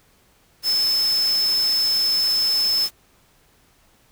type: tone in noise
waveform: sine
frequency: 5240 Hz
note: E8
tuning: 11 cents flat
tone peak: -17 dBFS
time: 0.63-2.89 s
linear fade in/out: 50 ms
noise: white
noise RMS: -32 dBFS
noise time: 0.62-2.91 s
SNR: +12 dB
effects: pink hiss -58 dBFS RMS until 4.11 s